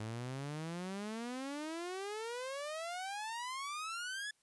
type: exponential sweep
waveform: sawtooth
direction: up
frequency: 106.3 to 1726 Hz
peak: -36 dBFS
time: 0-4.31 s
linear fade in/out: 5 ms
effects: white hiss -75 dBFS RMS until 4.42 s + resampled to 24000 Hz